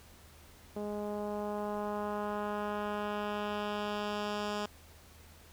10% pulse tone with low-pass filter sweep, 207.7 Hz, G#3, in tune, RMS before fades -36 dBFS, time 0.76-4.66 s, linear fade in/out 5 ms, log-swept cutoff 520 to 6100 Hz, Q 1, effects added 79 Hz sine -58 dBFS peak until 5.52 s + pink hiss -58 dBFS RMS until 5.52 s

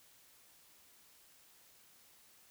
silence, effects white hiss -64 dBFS RMS until 2.5 s

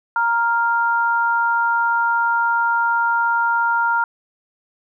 sine tone pair together, 934.1 / 1396.9 Hz, A#5 / F6, +3 / 0 cents, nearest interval perfect fifth, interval 697 cents, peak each -18 dBFS, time 0.16-4.04 s, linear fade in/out 2 ms, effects none

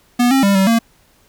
square tone with pitch steps, 243.5 / 268.5 / 198.6 / 192.1 / 229.6 Hz, B3 / C4 / G3 / G3 / A#3, -24 / +45 / +23 / -35 / -26 cents, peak -11 dBFS, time 0.19-0.79 s, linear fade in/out 10 ms, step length 120 ms, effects pink hiss -54 dBFS RMS until 1.28 s

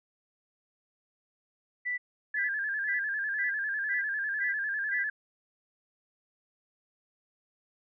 sine tone bursts, 1975.5 Hz, B6, in tune, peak -29 dBFS, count 7, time 1.85-5.04 s, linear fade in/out 20 ms, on 130 ms, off 380 ms
sine tone with vibrato, 1661.2 Hz, G#6, in tune, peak -29 dBFS, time 2.34-5.1 s, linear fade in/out 5 ms, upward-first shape square, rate 10 Hz, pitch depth 64 cents each way
effects none

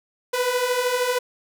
sawtooth beating tone pair, 487.5 / 500.5 Hz, B4 / B4, -23 / +23 cents, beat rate 13 Hz, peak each -22 / -18 dBFS, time 0.33-1.19 s, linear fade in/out 10 ms, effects none

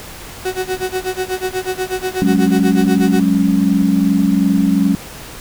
35% pulse tone with tremolo, 371.6 Hz, F#4, 7 cents sharp, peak -14 dBFS, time 0.45-3.2 s, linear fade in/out 5 ms, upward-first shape sine, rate 8.2 Hz, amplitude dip 95%
sine chord, F# suspended second, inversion none, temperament equal, 185 / 207.7 / 277.2 Hz, F#3 / G#3 / C#4, 0 / 0 / 0 cents, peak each -15 dBFS, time 2.22-4.95 s, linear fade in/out 0 ms
effects pink hiss -33 dBFS RMS until 5.4 s

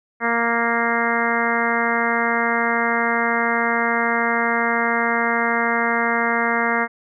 harmonic tone, 233.1 Hz, A#3, in tune, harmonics 1 / 2 / 3 / 4 / 5 / 6 / 7 / 8 / 9, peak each -26 / -26 / -26 / -26 / -26 / -26 / -26 / -26 / -26 dBFS, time 0.2-6.88 s, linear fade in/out 50 ms, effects none

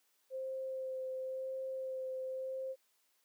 sine tone with vibrato, 523.3 Hz, C5, in tune, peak -37 dBFS, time 0.3-2.76 s, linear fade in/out 50 ms, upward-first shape sine, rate 0.95 Hz, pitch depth 12 cents each way, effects white hiss -75 dBFS RMS until 3.24 s + high-pass 300 Hz 12 dB/octave

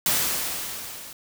white noise with level ramp, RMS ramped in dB -21 to -41 dBFS, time 0.06-1.13 s, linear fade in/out 2 ms, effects none

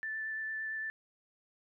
sine tone with vibrato, 1760 Hz, A6, in tune, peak -35 dBFS, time 0.03-0.9 s, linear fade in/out 0 ms, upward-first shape sine, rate 8.8 Hz, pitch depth 10 cents each way, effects none

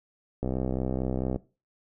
click train, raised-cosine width 2 ms, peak -16 dBFS, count 61, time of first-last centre 0.43-1.36 s, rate 64.5 Hz, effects noise-tail reverb RT60 0.3 s tail -18 dB re dry

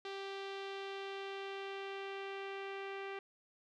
sawtooth tone with low-pass filter sweep, 392 Hz, G4, in tune, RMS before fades -44 dBFS, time 0.05-3.19 s, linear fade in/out 2 ms, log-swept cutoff 3800 to 2500 Hz, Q 2, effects none

